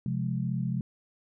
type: chord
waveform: sine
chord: F minor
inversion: second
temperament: just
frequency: 130.96 / 174.61 / 209.5 Hz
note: C3 / F3 / Ab3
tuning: +2 / 0 / +15 cents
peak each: -30 / -32 / -34 dBFS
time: 0.06-0.81 s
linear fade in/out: 2 ms
effects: none